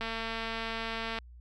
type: click train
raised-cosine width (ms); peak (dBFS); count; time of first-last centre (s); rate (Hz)
0.3; -20; 267; 0.01-1.187; 226
effects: added 60 Hz sine -48 dBFS peak until 1.4 s